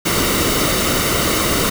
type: noise with comb filter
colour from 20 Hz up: pink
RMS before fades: -17 dBFS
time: 0.05-1.7 s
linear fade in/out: 10 ms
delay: 1.2 ms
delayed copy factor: -0.55
effects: none